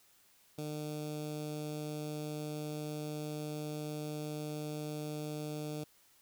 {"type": "tone with notch filter", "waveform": "15% pulse", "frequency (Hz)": 151, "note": "D3", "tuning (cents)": 48, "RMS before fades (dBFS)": -40, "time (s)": [0.58, 5.84], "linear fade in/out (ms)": 5, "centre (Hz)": 1700, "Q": 0.76, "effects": ["white hiss -66 dBFS RMS until 6.21 s"]}